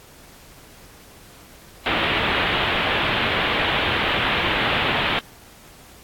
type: low-pass noise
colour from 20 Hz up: white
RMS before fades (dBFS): -22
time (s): 1.86-5.19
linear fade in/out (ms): 0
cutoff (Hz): 3400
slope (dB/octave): 48
effects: pink hiss -47 dBFS RMS until 6.03 s + AAC 64 kbps